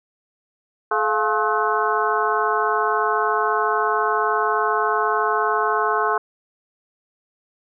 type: harmonic tone with a mistuned harmonic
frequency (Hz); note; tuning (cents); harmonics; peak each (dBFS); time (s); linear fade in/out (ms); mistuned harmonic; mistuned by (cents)
214.2; A3; -46; 2 / 3 / 4 / 5 / 6 / 7; -24 / -26 / -26 / -22 / -25 / -26; 0.91-6.18; 5; 3; +140
effects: none